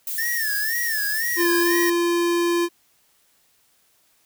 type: noise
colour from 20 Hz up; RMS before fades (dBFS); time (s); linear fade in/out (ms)
violet; -28; 0.07-1.9; 2
type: tone with vibrato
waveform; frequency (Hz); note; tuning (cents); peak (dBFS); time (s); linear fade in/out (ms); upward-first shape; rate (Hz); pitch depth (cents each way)
square; 1773; A6; +13; -24; 0.18-1.9; 5; sine; 2; 130
type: tone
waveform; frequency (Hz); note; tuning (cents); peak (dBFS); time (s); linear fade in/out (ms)
square; 344.3; F4; -25; -19; 1.36-2.69; 50
effects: white hiss -62 dBFS RMS until 4.25 s